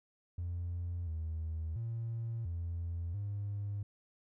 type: tone with pitch steps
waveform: triangle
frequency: 87 / 80 / 114.8 / 85.1 / 101.7 Hz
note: F2 / D#2 / A#2 / F2 / G#2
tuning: -6 / +49 / -26 / -44 / -36 cents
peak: -32 dBFS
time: 0.38-3.83 s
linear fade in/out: 5 ms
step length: 690 ms
effects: tanh soft clip ceiling -32 dBFS